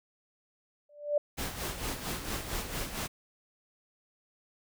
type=tone with exponential growth; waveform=sine; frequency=587.3 Hz; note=D5; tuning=in tune; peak=-21 dBFS; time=0.89-1.18 s; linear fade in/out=5 ms; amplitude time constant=63 ms
type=noise with tremolo; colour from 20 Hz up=pink; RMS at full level=-34 dBFS; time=1.37-3.08 s; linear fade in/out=20 ms; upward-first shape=sine; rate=4.4 Hz; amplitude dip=60%
effects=none